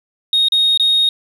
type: tone with dropouts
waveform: sine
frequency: 3729 Hz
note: A#7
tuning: in tune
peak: -9 dBFS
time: 0.33-1.09 s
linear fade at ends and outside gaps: 2 ms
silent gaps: 0.485-0.521 / 0.775-0.797 s
effects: tanh soft clip ceiling -8 dBFS + 8-bit